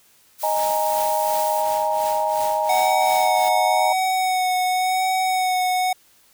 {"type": "noise", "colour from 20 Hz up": "blue", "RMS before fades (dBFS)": -31, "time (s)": [0.38, 1.64], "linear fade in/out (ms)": 50}
{"type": "chord", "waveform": "sine", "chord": "D# suspended fourth", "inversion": "none", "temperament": "just", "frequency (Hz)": [622.3, 829.7, 933.4], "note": ["D#5", "G#5", "A#5"], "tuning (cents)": [0, -2, 2], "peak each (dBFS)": -23, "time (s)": [0.43, 3.93], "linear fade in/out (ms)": 5}
{"type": "noise with tremolo", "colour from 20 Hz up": "white", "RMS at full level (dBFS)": -32, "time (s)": [0.56, 3.49], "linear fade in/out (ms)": 5, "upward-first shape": "triangle", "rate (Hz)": 2.8, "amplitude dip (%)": 80}
{"type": "tone with vibrato", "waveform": "square", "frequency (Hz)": 743, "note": "F#5", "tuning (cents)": 7, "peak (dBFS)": -19, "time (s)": [2.69, 5.93], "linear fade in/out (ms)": 5, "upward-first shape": "sine", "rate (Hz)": 0.92, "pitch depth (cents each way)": 19}
{"effects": ["white hiss -56 dBFS RMS until 6.33 s"]}